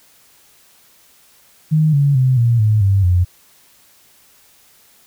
sine tone with pitch steps, 155.56 / 141.83 / 129.31 / 117.89 / 107.49 / 98 / 89.35 Hz, D#3 / C#3 / C3 / A#2 / A2 / G2 / F2, 0 / +40 / -20 / +20 / -40 / 0 / +40 cents, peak -10 dBFS, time 1.71-3.25 s, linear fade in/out 20 ms, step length 220 ms, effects white hiss -51 dBFS RMS until 5.06 s

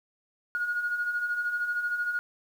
sine beating tone pair, 1430 / 1443 Hz, F6 / F#6, +41 / -44 cents, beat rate 13 Hz, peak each -35 / -27 dBFS, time 0.55-2.19 s, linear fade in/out 0 ms, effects tanh soft clip ceiling -20 dBFS + 9-bit

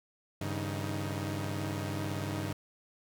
sawtooth tone cluster, 98.2 / 139.8 / 158 / 313.2 Hz, G2 / C#3 / D#3 / D#4, +4 / +15 / +27 / +11 cents, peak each -32 / -35 / -40 / -36 dBFS, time 0.41-2.53 s, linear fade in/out 5 ms, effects none

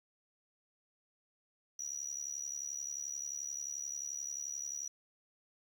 sine tone with amplitude modulation, 5820 Hz, F#8, 29 cents flat, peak -33 dBFS, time 1.79-4.88 s, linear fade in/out 5 ms, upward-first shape sine, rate 71.4 Hz, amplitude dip 95%, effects tanh soft clip ceiling -33 dBFS + 10-bit

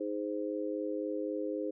harmonic tone, 103.83 Hz, G#2, in tune, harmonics 3 / 4 / 5, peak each -36 / -38 / -37 dBFS, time 0-1.71 s, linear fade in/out 10 ms, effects none

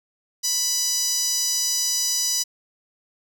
sawtooth tone with high-pass filter, 987 Hz, B5, 1 cent flat, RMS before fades -23 dBFS, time 0.43-2.44 s, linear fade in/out 20 ms, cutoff 5500 Hz, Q 4.2, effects none

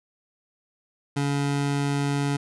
25% pulse tone, 141.8 Hz, C#3, 40 cents sharp, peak -19 dBFS, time 1.16-2.37 s, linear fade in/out 10 ms, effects resampled to 24000 Hz

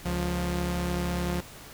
sawtooth tone pair together, 70 / 176.39 Hz, C#2 / F3, +18 / +18 cents, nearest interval octave + major third, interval 1600 cents, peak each -27 / -25 dBFS, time 0.05-1.41 s, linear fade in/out 10 ms, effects pink hiss -46 dBFS RMS until 1.73 s

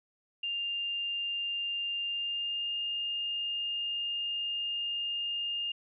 sine tone with pitch glide, 2800 to 2821 Hz, F7 to F7, +4 to +17 cents, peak -31 dBFS, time 0.43-5.72 s, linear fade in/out 5 ms, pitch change +13 cents, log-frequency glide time 2.07-2.75 s, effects none

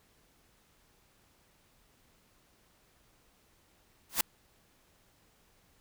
white noise with exponential growth, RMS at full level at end -22 dBFS, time 4.09-4.21 s, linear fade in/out 5 ms, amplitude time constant 24 ms, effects pink hiss -67 dBFS RMS until 5.8 s

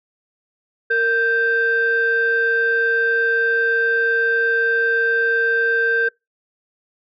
sine tone pair together, 461.6 / 1568 Hz, A#4 / G6, -17 / 0 cents, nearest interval octave + major sixth, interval 2117 cents, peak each -19 / -15 dBFS, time 0.9-6.09 s, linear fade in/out 10 ms, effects noise-tail reverb RT60 0.2 s tail -25 dB re dry + tanh soft clip ceiling -10 dBFS

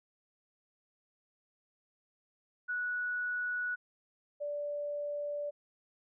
sine tone pair in turn, 1470 / 583.4 Hz, F#6 / D5, -12 / -12 cents, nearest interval octave + major third, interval 1600 cents, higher first, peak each -32 / -34 dBFS, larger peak first, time 2.68-3.76 / 4.4-5.51 s, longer second, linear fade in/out 20 ms, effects none

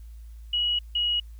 sine tone pair in turn, 2914 / 2903 Hz, F#7 / F#7, -27 / -34 cents, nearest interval unison, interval 7 cents, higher first, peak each -22 dBFS, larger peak neither, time 0.53-0.79 / 0.95-1.2 s, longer first, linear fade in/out 5 ms, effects added 56 Hz sine -40 dBFS peak until 1.39 s + white hiss -65 dBFS RMS until 1.39 s

